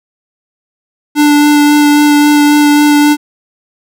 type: tone with vibrato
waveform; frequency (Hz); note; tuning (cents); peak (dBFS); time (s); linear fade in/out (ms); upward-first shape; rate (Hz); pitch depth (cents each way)
square; 294.2; D4; +3; -5; 1.15-3.17; 50; sine; 3.7; 10
effects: none